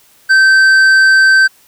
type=tone with tanh clipping; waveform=sine; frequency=1551 Hz; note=G6; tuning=19 cents flat; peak=-6 dBFS; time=0.29-1.48 s; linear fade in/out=20 ms; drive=8 dB; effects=white hiss -48 dBFS RMS until 1.67 s